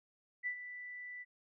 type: tone with ADSR envelope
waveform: sine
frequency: 1978 Hz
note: B6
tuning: 2 cents sharp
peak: -33 dBFS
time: 0.43-1.25 s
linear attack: 36 ms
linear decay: 84 ms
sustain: -11 dB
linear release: 34 ms
effects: none